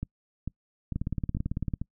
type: two click trains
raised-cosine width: 5 ms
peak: -17 / -19 dBFS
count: 15 / 5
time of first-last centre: 0.96-1.738 / 0.03-1.816 s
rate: 18 / 2.24 Hz
effects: noise-tail reverb RT60 0.1 s tail -26 dB re dry